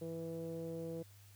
sawtooth tone with low-pass filter, 164.81 Hz, E3, in tune, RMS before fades -43 dBFS, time 0.01-1.03 s, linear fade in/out 10 ms, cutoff 470 Hz, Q 5, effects added 100 Hz sine -58 dBFS peak until 1.35 s + white hiss -65 dBFS RMS until 1.35 s

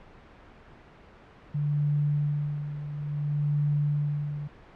sine tone with tremolo, 146.6 Hz, D3, 3 cents flat, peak -22 dBFS, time 1.54-4.48 s, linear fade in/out 10 ms, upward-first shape sine, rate 0.58 Hz, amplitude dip 70%, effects pink hiss -51 dBFS RMS until 4.75 s + low-pass 2000 Hz 12 dB/octave

